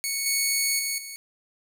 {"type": "tone with level steps", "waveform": "10% pulse", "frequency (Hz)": 2217, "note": "C#7", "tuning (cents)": 0, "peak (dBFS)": [-17, -13, -17, -27], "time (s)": [0.04, 1.16], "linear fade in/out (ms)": 0, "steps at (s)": [0.26, 0.79, 0.98], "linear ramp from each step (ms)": 2, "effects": []}